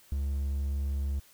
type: tone with ADSR envelope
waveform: triangle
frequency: 69.6 Hz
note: C#2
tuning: 8 cents sharp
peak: -24 dBFS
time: 0.12-1.2 s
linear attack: 3 ms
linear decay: 16 ms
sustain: -2 dB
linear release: 12 ms
effects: white hiss -59 dBFS RMS until 1.33 s